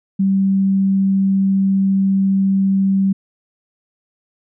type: tone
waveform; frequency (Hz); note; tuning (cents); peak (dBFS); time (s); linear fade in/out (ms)
sine; 193.9; G3; -19; -12; 0.19-3.13; 10
effects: none